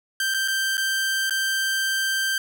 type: tone with dropouts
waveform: sawtooth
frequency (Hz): 1568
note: G6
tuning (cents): 0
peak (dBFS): -18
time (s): 0.2-2.38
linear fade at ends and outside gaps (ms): 2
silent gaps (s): 0.34-0.344 / 0.478-0.482 / 0.771-0.778 / 1.297-1.307
effects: none